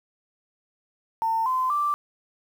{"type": "tone with pitch steps", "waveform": "sine", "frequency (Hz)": [900, 1027.9, 1173.9], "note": ["A5", "C6", "D6"], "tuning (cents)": [39, -31, -1], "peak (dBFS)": -21, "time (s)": [1.22, 1.94], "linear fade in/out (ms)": 0, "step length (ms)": 240, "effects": ["8-bit"]}